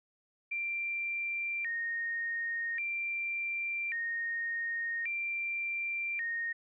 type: tone with vibrato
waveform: sine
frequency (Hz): 2093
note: C7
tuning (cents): 0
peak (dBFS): -32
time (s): 0.51-6.53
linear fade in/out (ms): 10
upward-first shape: square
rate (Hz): 0.44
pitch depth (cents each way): 210
effects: none